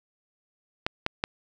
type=clicks; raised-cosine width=0.3 ms; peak=-9 dBFS; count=3; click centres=0.865 / 1.064 / 1.239 s; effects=none